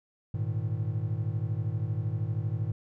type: chord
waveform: triangle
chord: Ab suspended second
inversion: none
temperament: equal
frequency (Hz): 103.83 / 116.54 / 155.56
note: Ab2 / Bb2 / Eb3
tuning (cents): 0 / 0 / 0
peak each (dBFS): -29 / -30 / -34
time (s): 0.34-2.72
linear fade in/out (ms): 5
effects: none